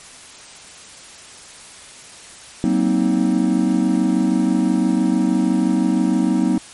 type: chord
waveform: triangle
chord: C half-diminished seventh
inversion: second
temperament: just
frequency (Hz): 188.37 / 235.5 / 261.6 / 314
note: Gb3 / Bb3 / C4 / Eb4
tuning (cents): +31 / +18 / 0 / +16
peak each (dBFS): -18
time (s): 2.64-6.58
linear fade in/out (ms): 0
effects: white hiss -40 dBFS RMS until 6.73 s + MP3 48 kbps